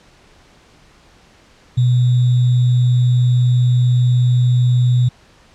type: tone with sample-and-hold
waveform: sine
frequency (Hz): 123.47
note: B2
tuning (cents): 0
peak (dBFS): -10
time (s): 1.77-5.09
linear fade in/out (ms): 10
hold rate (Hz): 3675
effects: pink hiss -49 dBFS RMS until 5.54 s + low-pass 6000 Hz 12 dB/octave

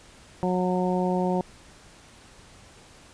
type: harmonic tone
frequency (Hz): 182.1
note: F#3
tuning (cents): -27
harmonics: 1 / 2 / 3 / 4 / 5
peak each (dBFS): -25 / -28 / -30 / -31 / -32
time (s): 0.43-1.41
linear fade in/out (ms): 0
effects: pink hiss -51 dBFS RMS until 3.13 s + resampled to 22050 Hz

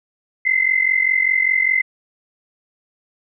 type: tone pair together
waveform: sine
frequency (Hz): 2041 / 2086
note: C7 / C7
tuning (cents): -44 / -6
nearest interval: unison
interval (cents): 38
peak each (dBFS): -17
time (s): 0.45-1.82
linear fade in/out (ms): 10
effects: none

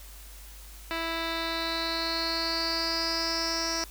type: tone with low-pass filter sweep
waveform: 10% pulse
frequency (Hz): 329.6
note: E4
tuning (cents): 0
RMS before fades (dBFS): -30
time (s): 0.91-3.84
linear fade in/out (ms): 0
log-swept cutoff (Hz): 3400 to 5700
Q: 9.2
effects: added 50 Hz sine -45 dBFS peak until 3.9 s + white hiss -50 dBFS RMS until 3.9 s

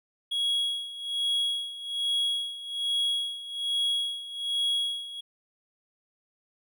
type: tone with tremolo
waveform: triangle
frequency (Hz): 3322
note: G#7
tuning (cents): 0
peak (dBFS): -22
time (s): 0.31-5.21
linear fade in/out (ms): 10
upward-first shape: sine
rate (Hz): 1.2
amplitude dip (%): 80
effects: none

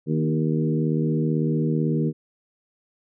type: harmonic tone with a mistuned harmonic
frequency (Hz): 78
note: D#2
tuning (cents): +5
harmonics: 2 / 3 / 4 / 5 / 6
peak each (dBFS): -22 / -26 / -28 / -30 / -32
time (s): 0.06-2.13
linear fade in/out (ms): 50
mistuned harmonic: 3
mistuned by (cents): +17
effects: none

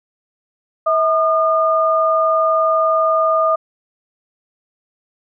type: tone pair together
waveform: sine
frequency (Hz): 644.2 / 1216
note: E5 / D#6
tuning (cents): -40 / -40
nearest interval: major seventh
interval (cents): 1100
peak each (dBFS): -15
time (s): 0.86-3.56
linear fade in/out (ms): 10
effects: none

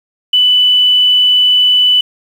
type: tone with quantisation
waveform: sine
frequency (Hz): 2986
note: F#7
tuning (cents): +15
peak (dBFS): -6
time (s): 0.33-2.01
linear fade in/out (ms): 5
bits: 6
effects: none

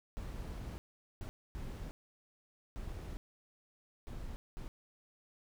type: noise bursts at uneven times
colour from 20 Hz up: brown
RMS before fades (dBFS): -43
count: 6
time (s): 0.17-0.78 / 1.21-1.29 / 1.55-1.91 / 2.76-3.17 / 4.07-4.36 / 4.57-4.68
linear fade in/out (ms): 0
effects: none

